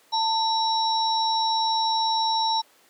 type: tone cluster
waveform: sine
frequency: 894 / 3903 / 5480 Hz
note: A5 / B7 / F8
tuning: +27 / -21 / -34 cents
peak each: -22 / -27 / -29 dBFS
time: 0.12-2.62 s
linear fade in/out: 20 ms
effects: pink hiss -57 dBFS RMS until 2.89 s + high-pass 400 Hz 12 dB/octave